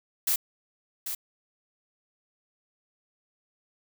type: noise with echo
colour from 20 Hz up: blue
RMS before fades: -25 dBFS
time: 0.27-0.36 s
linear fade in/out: 5 ms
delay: 790 ms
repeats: 1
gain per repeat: -8 dB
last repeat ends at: 1.15 s
effects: none